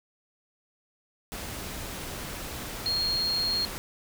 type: tone in noise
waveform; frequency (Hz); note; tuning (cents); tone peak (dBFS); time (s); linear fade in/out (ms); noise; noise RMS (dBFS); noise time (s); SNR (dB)
sine; 4258; C8; +30; -25; 2.86-3.65; 0; pink; -37; 1.32-3.78; +9
effects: none

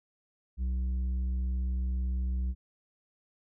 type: tone with tanh clipping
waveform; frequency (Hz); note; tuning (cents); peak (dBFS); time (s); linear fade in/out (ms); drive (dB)
sine; 63; B1; +35; -29; 0.57-2.55; 50; 6
effects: none

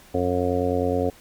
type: harmonic tone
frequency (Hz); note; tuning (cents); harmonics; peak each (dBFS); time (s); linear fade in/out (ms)
89.7; F2; +47; 1 / 2 / 3 / 4 / 5 / 6 / 7 / 8; -28 / -34 / -26 / -33 / -25 / -26 / -35 / -30; 0.14-1.1; 5
effects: pink hiss -50 dBFS RMS until 1.2 s + MP3 96 kbps

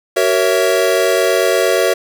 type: chord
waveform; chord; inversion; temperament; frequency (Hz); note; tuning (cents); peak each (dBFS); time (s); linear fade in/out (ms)
square; F# dominant seventh; none; equal with one note detuned; 377.3 / 466.2 / 554.4 / 659.3; F#4 / A#4 / C#5 / E5; +34 / 0 / 0 / 0; -18; 0.16-1.94; 10
effects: none

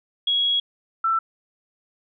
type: tone pair in turn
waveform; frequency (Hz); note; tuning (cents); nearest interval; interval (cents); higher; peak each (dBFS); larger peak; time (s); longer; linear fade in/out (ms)
sine; 3322 / 1334.4; G#7 / E6; 0 / +21; octave + major third; 1579; first; -18; neither; 0.27-0.6 / 1.04-1.19; first; 5
effects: none

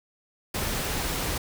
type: noise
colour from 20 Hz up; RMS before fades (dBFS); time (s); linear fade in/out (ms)
pink; -29; 0.54-1.38; 5
type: clicks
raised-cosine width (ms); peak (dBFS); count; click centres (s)
2; -22; 2; 0.794 / 0.802
effects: none

